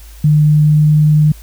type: tone with pitch glide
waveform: sine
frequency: 150.8 to 151.76 Hz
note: D3 to D#3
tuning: +46 to -43 cents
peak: -6 dBFS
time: 0.24-1.32 s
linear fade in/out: 5 ms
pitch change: +11 cents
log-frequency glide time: 0.52-0.87 s
effects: added 53 Hz sine -33 dBFS peak until 1.42 s + white hiss -43 dBFS RMS until 1.42 s